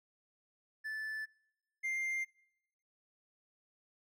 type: tone pair in turn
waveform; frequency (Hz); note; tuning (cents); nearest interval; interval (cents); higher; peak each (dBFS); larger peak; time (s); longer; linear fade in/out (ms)
triangle; 1749 / 2102; A6 / C7; -11 / +7; minor third; 318; second; -36 / -32; second; 0.84-1.26 / 1.83-2.25; neither; 20
effects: noise-tail reverb RT60 0.9 s tail -24 dB re dry